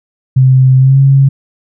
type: tone with pitch glide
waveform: sine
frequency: 130.5 to 136.59 Hz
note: C3 to C#3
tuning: -4 to -25 cents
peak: -3 dBFS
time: 0.36-1.29 s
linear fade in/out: 10 ms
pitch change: +79 cents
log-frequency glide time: 0.78-0.99 s
effects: none